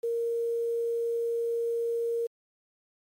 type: tone with quantisation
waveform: sine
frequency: 465.7 Hz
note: A#4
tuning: 2 cents flat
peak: -26 dBFS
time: 0.03-2.27 s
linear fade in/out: 10 ms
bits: 9
effects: MP3 64 kbps